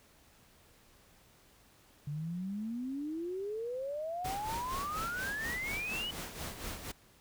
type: exponential sweep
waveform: sine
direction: up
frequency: 141.7 to 3006 Hz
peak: -35 dBFS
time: 2.07-6.11 s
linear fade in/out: 5 ms
type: noise with tremolo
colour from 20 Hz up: pink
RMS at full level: -40 dBFS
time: 4.24-6.92 s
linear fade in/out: 10 ms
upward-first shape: sine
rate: 4.2 Hz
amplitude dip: 60%
effects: pink hiss -63 dBFS RMS until 7.2 s